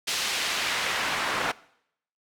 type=noise with band-pass filter sweep; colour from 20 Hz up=pink; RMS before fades=-28 dBFS; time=0.07-1.52 s; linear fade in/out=10 ms; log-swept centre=4100 to 1300 Hz; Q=0.79; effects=noise-tail reverb RT60 0.7 s tail -21 dB re dry